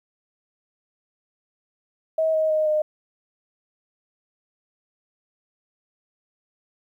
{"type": "tone with pitch steps", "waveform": "sine", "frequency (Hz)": [639, 629.8, 620.8, 611.9], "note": ["D#5", "D#5", "D#5", "D#5"], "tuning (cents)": [46, 21, -4, -29], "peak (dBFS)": -18, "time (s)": [2.18, 2.82], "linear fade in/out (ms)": 5, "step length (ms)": 160, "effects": ["10-bit"]}